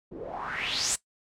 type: noise with low-pass filter sweep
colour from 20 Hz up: white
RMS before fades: -32 dBFS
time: 0.11-0.96 s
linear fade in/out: 10 ms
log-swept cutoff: 310 to 8700 Hz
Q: 4.7
effects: noise-tail reverb RT60 0.1 s tail -17 dB re dry